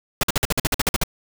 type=noise bursts; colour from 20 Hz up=pink; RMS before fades=-19 dBFS; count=12; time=0.21-1.036 s; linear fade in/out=2 ms; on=23 ms; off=50 ms; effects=none